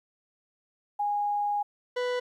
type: tone pair in turn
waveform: sine / 40% pulse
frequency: 823 / 494.8 Hz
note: G#5 / B4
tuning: -16 / +3 cents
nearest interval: major sixth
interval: 881 cents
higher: first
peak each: -25 / -26 dBFS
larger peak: first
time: 0.99-1.63 / 1.96-2.2 s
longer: first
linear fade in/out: 10 ms
effects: low-pass 4000 Hz 12 dB/octave + 11-bit